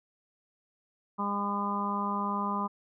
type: harmonic tone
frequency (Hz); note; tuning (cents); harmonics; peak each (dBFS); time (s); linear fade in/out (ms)
202.5; G#3; -43; 1 / 2 / 3 / 4 / 5 / 6; -33 / -42 / -44 / -39 / -32 / -35; 1.18-2.68; 20
effects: none